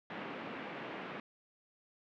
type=band-pass noise; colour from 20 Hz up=pink; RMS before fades=-44 dBFS; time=0.1-1.2 s; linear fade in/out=2 ms; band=180 to 2700 Hz; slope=24 dB/octave; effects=none